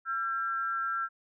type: tone pair together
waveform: sine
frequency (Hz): 1352.1 / 1600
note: E6 / G6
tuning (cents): +44 / +35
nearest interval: minor third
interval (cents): 291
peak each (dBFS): -30 / -35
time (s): 0.05-1.09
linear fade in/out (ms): 50
effects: none